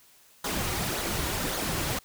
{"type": "noise with flanger", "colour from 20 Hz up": "pink", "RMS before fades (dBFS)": -30, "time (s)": [0.44, 1.99], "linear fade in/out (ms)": 5, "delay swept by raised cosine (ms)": [0.37, 4.67], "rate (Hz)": 1.8, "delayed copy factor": -0.5, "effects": ["white hiss -58 dBFS RMS until 2.04 s"]}